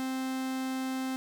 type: tone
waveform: 45% pulse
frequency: 261.6 Hz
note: C4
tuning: in tune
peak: -31 dBFS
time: 0-1.16 s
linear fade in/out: 0 ms
effects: none